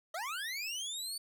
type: linear sweep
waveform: 25% pulse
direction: up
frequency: 601 to 4554 Hz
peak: -33 dBFS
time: 0.14-1.18 s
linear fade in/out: 5 ms
effects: none